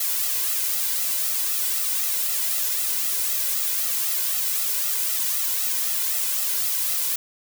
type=noise with flanger; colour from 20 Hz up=blue; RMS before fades=-24 dBFS; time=0-7.16 s; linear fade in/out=5 ms; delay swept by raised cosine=1.5 to 2.05 ms; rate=3.9 Hz; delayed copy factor=+0.65; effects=none